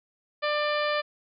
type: harmonic tone with a mistuned harmonic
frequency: 595 Hz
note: D5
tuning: 22 cents sharp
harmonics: 1 / 2 / 3 / 4 / 5 / 6 / 7 / 8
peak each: -27 / -30 / -32 / -35 / -38 / -39 / -41 / -41 dBFS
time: 0.42-1.02 s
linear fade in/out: 20 ms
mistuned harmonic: 6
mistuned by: -24 cents
effects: none